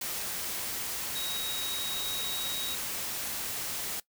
sine tone in noise, 3800 Hz, A#7, 33 cents sharp, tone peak -35 dBFS, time 1.15-2.75 s, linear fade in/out 5 ms, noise white, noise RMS -35 dBFS, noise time 0.01-4 s, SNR -3 dB, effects noise-tail reverb RT60 0.1 s tail -20 dB re dry

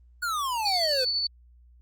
square exponential sweep, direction down, 1480 to 493.6 Hz, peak -27 dBFS, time 0.22-1.05 s, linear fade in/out 10 ms
sine tone with tremolo, 4474 Hz, C#8, 15 cents sharp, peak -23 dBFS, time 0.65-1.27 s, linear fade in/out 5 ms, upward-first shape sine, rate 12 Hz, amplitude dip 30%
effects added 60 Hz sine -52 dBFS peak until 1.81 s + Opus 24 kbps

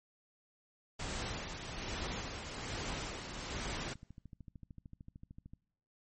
pink noise with tremolo, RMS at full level -39 dBFS, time 0.99-3.94 s, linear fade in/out 10 ms, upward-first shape sine, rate 1.2 Hz, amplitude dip 45%
click train, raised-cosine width 5 ms, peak -38 dBFS, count 27, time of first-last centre 3.58-5.535 s, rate 13.3 Hz
effects noise-tail reverb RT60 0.8 s tail -25 dB re dry + MP3 32 kbps

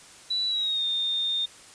sine tone with pitch glide, 3951 to 3644 Hz, B7 to A#7, 0 to -40 cents, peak -24 dBFS, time 0.3-1.46 s, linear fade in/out 10 ms, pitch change -140 cents, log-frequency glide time 0.47-0.85 s, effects white hiss -49 dBFS RMS until 1.74 s + resampled to 22050 Hz

